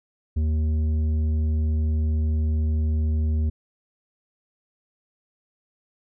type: tone with tanh clipping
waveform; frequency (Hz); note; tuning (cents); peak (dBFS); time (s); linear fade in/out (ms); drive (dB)
sine; 77.78; D#2; 0; -21; 0.36-3.5; 10; 8
effects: none